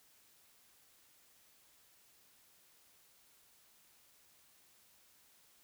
silence, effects white hiss -67 dBFS RMS until 5.63 s

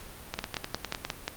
two click trains, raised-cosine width 0.2 ms, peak -14 / -12 dBFS, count 8 / 6, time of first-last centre 0.34-1.05 / 0.39-1.28 s, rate 9.86 / 5.62 Hz, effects pink hiss -46 dBFS RMS until 1.36 s + Opus 48 kbps

